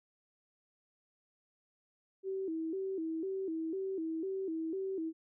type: tone with vibrato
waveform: sine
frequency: 352.1 Hz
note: F4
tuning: 14 cents sharp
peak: -34 dBFS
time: 2.23-5.13 s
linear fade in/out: 50 ms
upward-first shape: square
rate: 2 Hz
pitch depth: 150 cents each way
effects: none